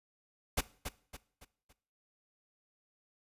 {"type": "noise with echo", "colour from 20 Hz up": "pink", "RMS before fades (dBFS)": -30, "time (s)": [0.57, 0.61], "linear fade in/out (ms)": 10, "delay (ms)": 280, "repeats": 4, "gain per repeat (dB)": -8, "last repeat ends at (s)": 1.73, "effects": ["noise-tail reverb RT60 0.5 s tail -19 dB re dry", "resampled to 32000 Hz"]}